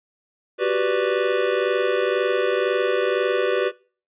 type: chord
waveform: square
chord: G major seventh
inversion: third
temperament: equal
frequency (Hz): 370 / 392 / 493.9 / 587.3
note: F#4 / G4 / B4 / D5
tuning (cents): 0 / 0 / 0 / 0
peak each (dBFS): -26 / -25 / -23 / -27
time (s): 0.58-3.72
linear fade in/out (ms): 50
effects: noise-tail reverb RT60 0.4 s tail -22 dB re dry + resampled to 8000 Hz